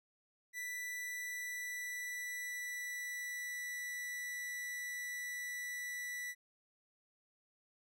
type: tone with pitch glide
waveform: 45% pulse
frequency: 1975.5 to 1963 Hz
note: B6 to B6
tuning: 0 to -11 cents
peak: -40 dBFS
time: 0.53-6.35 s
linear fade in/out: 50 ms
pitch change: -11 cents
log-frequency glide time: 0.8-3.74 s
effects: none